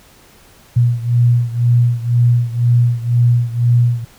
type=beating tone pair; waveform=sine; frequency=119.5 / 121.5 Hz; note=A#2 / B2; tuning=+43 / -28 cents; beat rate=2 Hz; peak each=-12 / -15 dBFS; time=0.76-4.05 s; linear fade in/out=10 ms; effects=pink hiss -46 dBFS RMS until 4.18 s